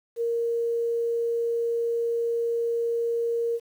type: tone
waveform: sine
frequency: 466.2 Hz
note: A#4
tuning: in tune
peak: -23 dBFS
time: 0.16-3.6 s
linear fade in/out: 50 ms
effects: 9-bit